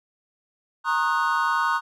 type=chord; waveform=triangle; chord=D# minor seventh; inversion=second; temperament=equal with one note detuned; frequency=932.3 / 1082.8 / 1244.5 / 1480 Hz; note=A#5 / C#6 / D#6 / F#6; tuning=0 / -41 / 0 / 0 cents; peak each=-24 dBFS; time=0.84-1.81 s; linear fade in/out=50 ms; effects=none